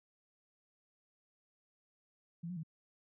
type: tone with pitch steps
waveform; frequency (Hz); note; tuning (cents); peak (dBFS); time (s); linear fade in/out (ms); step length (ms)
sine; 168.9 / 180.8 / 159.2; E3 / F#3 / D#3; +42 / -40 / +40; -39; 2.43-2.634; 10; 68
effects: none